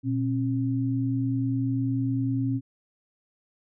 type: tone pair together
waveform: sine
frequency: 120 / 269.4 Hz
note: B2 / C#4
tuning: -49 / -49 cents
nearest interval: octave + major second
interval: 1400 cents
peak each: -26 dBFS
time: 0.03-2.61 s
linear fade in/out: 50 ms
effects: none